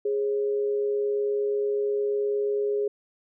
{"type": "tone pair together", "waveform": "sine", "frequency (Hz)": [413.1, 541.6], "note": ["G#4", "C#5"], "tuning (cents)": [-9, -40], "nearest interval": "perfect fourth", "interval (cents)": 469, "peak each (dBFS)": [-23, -35], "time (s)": [0.05, 2.88], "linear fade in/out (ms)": 5, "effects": []}